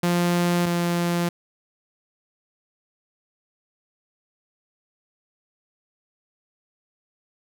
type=tone pair in turn; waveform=sawtooth; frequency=174.61 / 172.9 Hz; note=F3 / F3; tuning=0 / -17 cents; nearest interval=unison; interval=17 cents; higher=first; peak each=-15 / -17 dBFS; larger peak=first; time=0.03-0.66 / 0.66-1.29 s; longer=neither; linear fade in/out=5 ms; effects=none